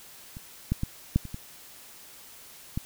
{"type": "clicks", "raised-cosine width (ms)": 5, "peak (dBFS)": [-28, -12, -15, -9, -26, -23, -16], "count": 7, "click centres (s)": [0.369, 0.72, 0.834, 1.16, 1.253, 1.344, 2.775], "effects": ["white hiss -49 dBFS RMS until 2.85 s"]}